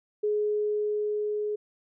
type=tone with level ramp; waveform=sine; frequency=420 Hz; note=G#4; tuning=19 cents sharp; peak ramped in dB=-23 to -27 dBFS; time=0.23-1.56 s; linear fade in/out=10 ms; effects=none